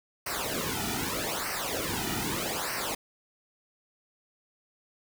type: noise with flanger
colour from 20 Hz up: pink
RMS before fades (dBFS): -32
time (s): 0.26-2.95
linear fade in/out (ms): 5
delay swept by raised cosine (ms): 0.28 to 1.88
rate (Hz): 0.81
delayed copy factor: -0.85
effects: none